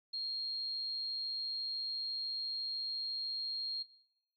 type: tone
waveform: sine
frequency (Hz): 4238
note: C8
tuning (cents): +21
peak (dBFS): -36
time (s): 0.13-3.83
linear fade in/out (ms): 10
effects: noise-tail reverb RT60 0.8 s tail -20 dB re dry + AAC 64 kbps